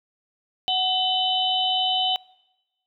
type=tone cluster; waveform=sine; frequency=743 / 3025 / 3631 / 3882 Hz; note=F#5 / F#7 / A#7 / B7; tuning=+7 / +38 / -46 / -31 cents; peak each=-25 / -22 / -31 / -31 dBFS; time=0.68-2.16 s; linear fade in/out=0 ms; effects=noise-tail reverb RT60 1.0 s tail -22 dB re dry